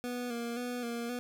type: tone with vibrato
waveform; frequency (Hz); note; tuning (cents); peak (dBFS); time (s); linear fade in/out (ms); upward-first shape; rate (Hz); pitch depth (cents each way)
25% pulse; 240.3; B3; -47; -31; 0.04-1.19; 0; square; 1.9; 37
effects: none